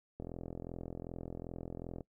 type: click train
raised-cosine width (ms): 2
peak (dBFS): -29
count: 78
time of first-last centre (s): 0.2-2.008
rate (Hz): 42.6
effects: noise-tail reverb RT60 0.1 s tail -22 dB re dry